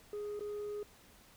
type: tone with dropouts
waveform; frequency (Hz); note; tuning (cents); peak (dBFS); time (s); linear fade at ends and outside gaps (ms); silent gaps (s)
sine; 415.3; G#4; 0; -35; 0.13-0.83; 2; 0.394-0.407
effects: tanh soft clip ceiling -37 dBFS + pink hiss -61 dBFS RMS until 1.36 s